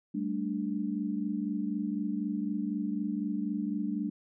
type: chord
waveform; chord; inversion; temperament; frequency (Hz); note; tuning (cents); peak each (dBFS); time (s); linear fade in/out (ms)
sine; G suspended second; none; equal; 196 / 220 / 293.7; G3 / A3 / D4; 0 / 0 / 0; -34; 0.14-4.1; 10
effects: none